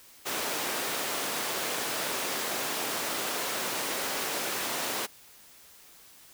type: high-pass noise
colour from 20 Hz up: pink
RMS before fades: -32 dBFS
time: 0.25-5.07 s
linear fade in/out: 20 ms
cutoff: 370 Hz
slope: 12 dB/octave
effects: white hiss -54 dBFS RMS until 6.33 s